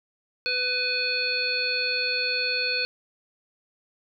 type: harmonic tone with a mistuned harmonic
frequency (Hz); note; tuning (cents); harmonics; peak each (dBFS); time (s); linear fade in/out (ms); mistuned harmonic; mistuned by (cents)
500; B4; +21; 1 / 3 / 5 / 7 / 9; -34 / -32 / -27 / -39 / -27; 0.46-2.85; 0; 9; -55
effects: none